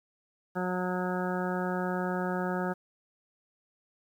harmonic tone, 181.9 Hz, F#3, 29 cents flat, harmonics 1 / 2 / 3 / 4 / 5 / 7 / 8 / 9, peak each -32 / -35 / -37 / -38 / -39 / -40 / -41 / -42 dBFS, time 0.55-2.74 s, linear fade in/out 20 ms, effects 10-bit

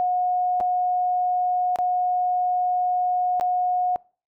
sine tone with dropouts, 725 Hz, F#5, 35 cents flat, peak -19 dBFS, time 0-3.96 s, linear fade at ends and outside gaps 0 ms, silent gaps 0.602-0.609 / 1.759-1.787 / 3.398-3.41 s, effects noise-tail reverb RT60 0.4 s tail -24 dB re dry

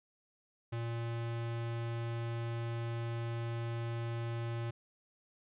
square tone, 116.54 Hz, A#2, in tune, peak -36 dBFS, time 0.72-4.71 s, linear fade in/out 10 ms, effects resampled to 8000 Hz

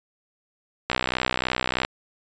click train, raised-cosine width 0.3 ms, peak -6 dBFS, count 61, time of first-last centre 0.9-1.849 s, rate 63.2 Hz, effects resampled to 16000 Hz

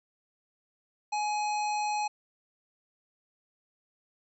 harmonic tone, 840 Hz, G#5, 19 cents sharp, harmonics 1 / 3 / 5 / 7 / 9, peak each -28 / -38 / -42 / -45 / -47 dBFS, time 1.12-2.08 s, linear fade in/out 10 ms, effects none

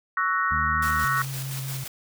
sine chord, F# dominant seventh, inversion second, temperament equal with one note detuned, 1120.3 / 1318.5 / 1480 / 1864.7 Hz, C#6 / E6 / F#6 / A#6, +18 / 0 / 0 / 0 cents, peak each -26 / -27 / -27 / -28 dBFS, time 0.17-1.22 s, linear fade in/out 2 ms
harmonic tone, 77.78 Hz, D#2, in tune, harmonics 1 / 2 / 3, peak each -30 / -35 / -39 dBFS, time 0.51-1.05 s, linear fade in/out 5 ms
white noise with tremolo, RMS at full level -35 dBFS, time 0.82-1.88 s, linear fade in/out 5 ms, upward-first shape square, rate 5.8 Hz, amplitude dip 35%
sine tone with vibrato, 133.9 Hz, C3, 40 cents sharp, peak -30 dBFS, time 1.04-1.84 s, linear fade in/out 5 ms, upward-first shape sine, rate 4.9 Hz, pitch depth 16 cents each way
effects none

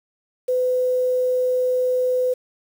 sine tone with quantisation, 504 Hz, B4, 35 cents sharp, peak -17 dBFS, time 0.48-2.34 s, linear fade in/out 10 ms, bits 7, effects none

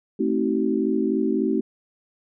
sine chord, A diminished seventh, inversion none, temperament just, 220 / 264 / 316.8 / 380.2 Hz, A3 / C4 / Eb4 / Gb4, 0 / +16 / +31 / +47 cents, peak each -25 dBFS, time 0.19-1.61 s, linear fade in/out 10 ms, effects none

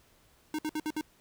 square tone bursts, 308.1 Hz, D#4, 17 cents flat, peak -31 dBFS, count 5, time 0.54-1.011 s, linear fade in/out 2 ms, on 47 ms, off 59 ms, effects pink hiss -64 dBFS RMS until 1.2 s

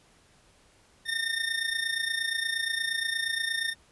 25% pulse tone with amplitude modulation, 1820 Hz, A#6, 42 cents flat, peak -21 dBFS, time 1.05-3.75 s, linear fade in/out 50 ms, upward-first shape sine, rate 28.5 Hz, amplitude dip 70%, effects pink hiss -61 dBFS RMS until 3.91 s + resampled to 24000 Hz

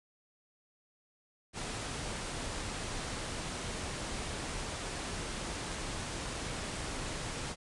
pink low-pass noise, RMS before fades -39 dBFS, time 1.53-7.56 s, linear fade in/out 50 ms, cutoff 10000 Hz, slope 96 dB/octave, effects none

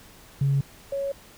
sine tone pair in turn, 138.59 / 554.4 Hz, C#3 / C#5, 0 / 0 cents, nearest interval 2 octaves, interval 2400 cents, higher second, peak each -18 / -25 dBFS, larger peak first, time 0.41-0.61 / 0.92-1.12 s, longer neither, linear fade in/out 5 ms, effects tanh soft clip ceiling -15 dBFS + pink hiss -50 dBFS RMS until 1.37 s

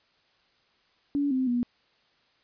sine tone with pitch steps, 285.1 / 259.6 / 242.5 Hz, C#4 / C4 / B3, +49 / -13 / -31 cents, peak -23 dBFS, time 1.15-1.63 s, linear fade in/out 0 ms, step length 160 ms, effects white hiss -66 dBFS RMS until 2.43 s + resampled to 11025 Hz

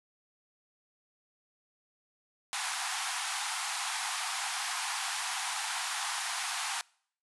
pink band-pass noise, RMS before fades -35 dBFS, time 2.53-6.81 s, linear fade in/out 0 ms, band 730 to 11000 Hz, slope 96 dB/octave, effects noise-tail reverb RT60 0.6 s tail -26 dB re dry

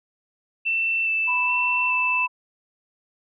sine tone with vibrato, 2661 Hz, E7, 16 cents sharp, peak -20 dBFS, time 0.65-2.27 s, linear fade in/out 20 ms, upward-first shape square, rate 1.2 Hz, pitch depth 11 cents each way
sine tone with pitch glide, 987.8 to 997 Hz, B5 to B5, 0 to +16 cents, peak -25 dBFS, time 1.27-2.28 s, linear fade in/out 20 ms, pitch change +16 cents, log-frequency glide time 1.74-1.88 s
effects none

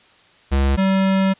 square tone pair in turn, 68.4 / 192.07 Hz, C#2 / G3, -23 / -35 cents, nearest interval octave + tritone, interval 1788 cents, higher second, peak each -15 dBFS, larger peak neither, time 0.51-0.77 / 0.77-1.34 s, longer second, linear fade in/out 20 ms, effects white hiss -52 dBFS RMS until 1.39 s + resampled to 8000 Hz

